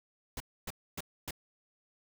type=noise bursts; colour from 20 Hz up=pink; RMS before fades=-39 dBFS; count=4; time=0.37-1.308 s; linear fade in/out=2 ms; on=32 ms; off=270 ms; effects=none